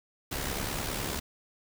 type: noise with amplitude modulation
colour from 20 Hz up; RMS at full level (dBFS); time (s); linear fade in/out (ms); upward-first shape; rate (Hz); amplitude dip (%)
pink; -31; 0.31-1.2; 10; sine; 69.7; 55
effects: none